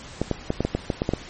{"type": "clicks", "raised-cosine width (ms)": 2, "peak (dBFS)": -8, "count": 10, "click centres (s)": [0.216, 0.313, 0.504, 0.606, 0.65, 0.75, 0.902, 1.019, 1.091, 1.136], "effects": ["pink hiss -41 dBFS RMS until 1.29 s", "MP3 32 kbps"]}